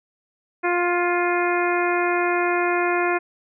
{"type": "harmonic tone with a mistuned harmonic", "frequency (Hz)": 351.9, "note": "F4", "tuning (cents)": 13, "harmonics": [1, 2, 3, 4, 5, 6, 7], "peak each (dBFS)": [-22, -25, -27, -28, -29, -30, -30], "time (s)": [0.63, 3.19], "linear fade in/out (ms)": 20, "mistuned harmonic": 5, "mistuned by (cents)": -19, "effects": []}